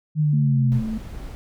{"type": "linear sweep", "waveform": "sine", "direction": "down", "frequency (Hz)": [155.56, 123.47], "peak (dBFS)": -16, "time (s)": [0.15, 0.82], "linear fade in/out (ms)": 50}
{"type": "tone with vibrato", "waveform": "sine", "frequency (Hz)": 220, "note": "A3", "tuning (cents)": 0, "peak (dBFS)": -24, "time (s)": [0.33, 0.98], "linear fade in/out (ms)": 5, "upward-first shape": "square", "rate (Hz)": 19, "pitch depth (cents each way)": 20}
{"type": "noise", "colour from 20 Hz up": "brown", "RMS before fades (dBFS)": -34, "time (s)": [0.72, 1.35], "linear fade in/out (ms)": 0}
{"effects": []}